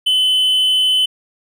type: tone with amplitude modulation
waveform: triangle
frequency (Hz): 3031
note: F#7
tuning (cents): +41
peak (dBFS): -9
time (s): 0.06-1.06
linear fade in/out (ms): 10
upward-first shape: sine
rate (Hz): 269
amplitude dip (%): 25
effects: none